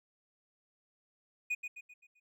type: tone with echo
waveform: triangle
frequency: 2472 Hz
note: D#7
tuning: 12 cents flat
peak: -29 dBFS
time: 1.5-1.55 s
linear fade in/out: 10 ms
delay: 130 ms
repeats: 5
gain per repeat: -7 dB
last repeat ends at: 2.2 s
effects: none